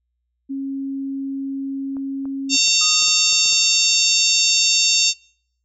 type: tone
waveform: sine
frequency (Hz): 272.4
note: C#4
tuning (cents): -30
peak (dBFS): -23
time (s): 0.49-2.57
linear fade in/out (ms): 20
type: clicks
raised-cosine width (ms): 1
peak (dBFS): -28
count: 9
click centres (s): 1.968 / 2.255 / 2.552 / 2.68 / 3.024 / 3.082 / 3.327 / 3.459 / 3.525
type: harmonic tone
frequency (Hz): 911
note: A#5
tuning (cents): -40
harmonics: 3 / 4 / 5 / 6 / 7 / 8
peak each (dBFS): -21 / -21 / -21 / -21 / -21 / -21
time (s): 2.49-5.14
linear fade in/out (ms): 50
type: tone with exponential decay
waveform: sine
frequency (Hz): 1244.5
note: D#6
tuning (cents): 0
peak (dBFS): -29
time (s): 2.81-4.56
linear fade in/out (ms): 2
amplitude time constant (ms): 380
effects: noise-tail reverb RT60 0.6 s tail -24 dB re dry + added 60 Hz sine -70 dBFS peak until 5.64 s